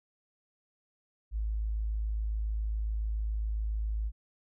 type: tone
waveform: sine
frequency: 53.6 Hz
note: A1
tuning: 45 cents flat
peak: -29 dBFS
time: 1.31-4.12 s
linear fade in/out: 50 ms
effects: none